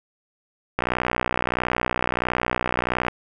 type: click train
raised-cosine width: 0.5 ms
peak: -6 dBFS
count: 142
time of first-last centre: 0.79-3.083 s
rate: 61.5 Hz
effects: none